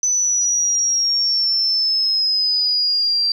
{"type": "exponential sweep", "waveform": "sine", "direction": "down", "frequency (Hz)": [6030, 4699], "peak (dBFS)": -15, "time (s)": [0.03, 3.32], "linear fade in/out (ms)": 2, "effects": ["8-bit"]}